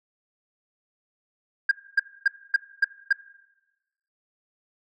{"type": "tone bursts", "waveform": "sine", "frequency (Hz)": 1609, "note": "G6", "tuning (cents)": 45, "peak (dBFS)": -13, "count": 6, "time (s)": [1.69, 3.128], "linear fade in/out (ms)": 5, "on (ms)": 23, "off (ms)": 260, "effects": ["noise-tail reverb RT60 1.0 s tail -19 dB re dry", "tanh soft clip ceiling -14 dBFS"]}